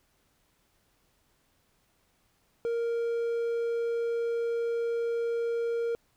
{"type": "tone", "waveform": "triangle", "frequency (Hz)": 466.2, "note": "A#4", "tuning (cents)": 0, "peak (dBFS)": -25, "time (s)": [2.65, 5.95], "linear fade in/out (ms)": 0, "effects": ["pink hiss -70 dBFS RMS until 6.16 s"]}